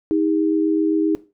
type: tone pair together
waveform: sine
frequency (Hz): 316.2 / 403.9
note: D#4 / G#4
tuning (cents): +28 / -48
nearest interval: major third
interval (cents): 424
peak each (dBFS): -16 / -23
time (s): 0.11-1.15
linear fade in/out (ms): 0
effects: noise-tail reverb RT60 0.3 s tail -17 dB re dry